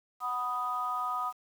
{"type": "chord", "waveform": "sine", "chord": "B major", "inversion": "second", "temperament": "equal", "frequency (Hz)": [740, 987.8, 1244.5], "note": ["F#5", "B5", "D#6"], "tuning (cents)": [0, 0, 0], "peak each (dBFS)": [-37, -36, -31], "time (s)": [0.2, 1.33], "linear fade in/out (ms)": 50, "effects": ["tanh soft clip ceiling -21 dBFS", "9-bit"]}